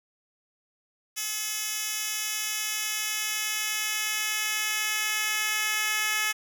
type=tone with high-pass filter sweep; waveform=10% pulse; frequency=428.2 Hz; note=A4; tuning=47 cents flat; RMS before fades=-29 dBFS; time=1.16-6.33 s; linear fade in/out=20 ms; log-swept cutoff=4400 to 2000 Hz; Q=0.83; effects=none